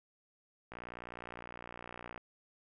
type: click train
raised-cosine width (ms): 0.5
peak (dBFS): -30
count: 88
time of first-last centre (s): 0.72-2.177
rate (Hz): 59.7
effects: none